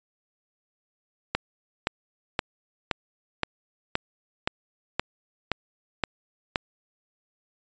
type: click train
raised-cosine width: 0.3 ms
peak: -7 dBFS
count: 11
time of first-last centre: 1.35-6.558 s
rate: 1.92 Hz
effects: resampled to 16000 Hz